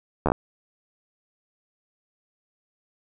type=slowing click train; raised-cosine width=1 ms; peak=-7 dBFS; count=5; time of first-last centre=0.26-0.319 s; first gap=12 ms; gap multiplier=1.14; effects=none